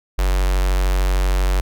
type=tone with notch filter; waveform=square; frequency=46.53 Hz; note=F#1; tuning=10 cents sharp; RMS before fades=-17 dBFS; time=0.18-1.61 s; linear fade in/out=10 ms; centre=180 Hz; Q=0.53; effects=none